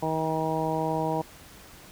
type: harmonic tone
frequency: 159 Hz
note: D#3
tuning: 38 cents sharp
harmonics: 1 / 2 / 3 / 4 / 5 / 6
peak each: -32 / -32 / -32 / -32 / -32 / -32 dBFS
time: 0.02-1.22 s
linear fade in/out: 10 ms
effects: pink hiss -49 dBFS RMS until 1.91 s